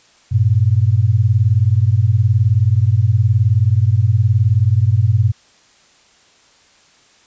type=beating tone pair; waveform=sine; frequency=98.3 / 117.3 Hz; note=G2 / A#2; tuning=+5 / +11 cents; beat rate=19 Hz; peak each=-13 dBFS; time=0.31-5.32 s; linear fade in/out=20 ms; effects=white hiss -51 dBFS RMS until 7.26 s + resampled to 16000 Hz